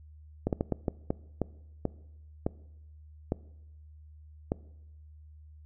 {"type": "slowing click train", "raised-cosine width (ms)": 2, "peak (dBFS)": -14, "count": 11, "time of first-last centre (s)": [0.47, 4.519], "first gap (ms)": 58, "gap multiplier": 1.4, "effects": ["noise-tail reverb RT60 0.9 s tail -21 dB re dry", "added 76 Hz sine -49 dBFS peak until 5.65 s"]}